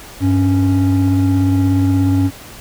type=tone pair together; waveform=triangle; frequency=98 / 277.2 Hz; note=G2 / C#4; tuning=0 / 0 cents; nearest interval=octave + tritone; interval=1800 cents; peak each=-11 dBFS; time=0.2-2.31 s; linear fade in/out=50 ms; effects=tanh soft clip ceiling -3 dBFS + pink hiss -36 dBFS RMS until 2.6 s